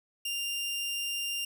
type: tone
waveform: sawtooth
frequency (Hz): 2794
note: F7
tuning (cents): 0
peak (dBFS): -28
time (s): 0.25-1.45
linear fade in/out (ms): 5
effects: none